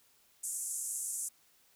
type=band-pass noise; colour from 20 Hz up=pink; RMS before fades=-38 dBFS; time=0.43-1.29 s; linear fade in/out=10 ms; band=7000 to 11000 Hz; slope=48 dB/octave; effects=white hiss -67 dBFS RMS until 1.75 s